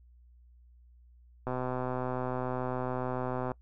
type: click train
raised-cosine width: 1 ms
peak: -20 dBFS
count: 261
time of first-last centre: 1.47-3.517 s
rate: 127 Hz
effects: noise-tail reverb RT60 0.1 s tail -23 dB re dry + added 60 Hz sine -55 dBFS peak until 3.61 s